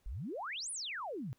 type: exponential two-way sweep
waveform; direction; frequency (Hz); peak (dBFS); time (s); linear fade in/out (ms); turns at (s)
sine; up then down; 40 to 10548 to 110.9; -38; 0.06-1.33; 0; 0.71
effects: pink hiss -75 dBFS RMS until 1.38 s